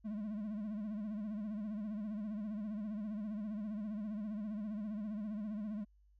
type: tone with vibrato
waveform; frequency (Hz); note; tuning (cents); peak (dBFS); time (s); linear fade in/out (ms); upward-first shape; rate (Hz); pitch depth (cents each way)
triangle; 210.9; G#3; +27; -36; 0.04-5.85; 20; sine; 15; 85
effects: added 50 Hz sine -64 dBFS peak until 6.19 s